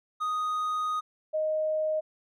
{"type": "tone pair in turn", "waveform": ["triangle", "sine"], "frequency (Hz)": [1244.5, 622.2], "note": ["D#6", "D#5"], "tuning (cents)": [0, 0], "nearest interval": "octave", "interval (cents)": 1200, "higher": "first", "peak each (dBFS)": [-25, -25], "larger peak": "neither", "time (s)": [[0.2, 1.01], [1.33, 2.01]], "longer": "first", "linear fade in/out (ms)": 20, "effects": []}